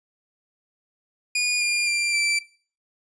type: tone with pitch steps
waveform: sawtooth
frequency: 2445 / 2409 / 2373 / 2337 Hz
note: D#7 / D7 / D7 / D7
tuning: -31 / +43 / +17 / -9 cents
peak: -17 dBFS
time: 1.35-2.39 s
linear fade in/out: 5 ms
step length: 260 ms
effects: noise-tail reverb RT60 0.4 s tail -18 dB re dry + resampled to 22050 Hz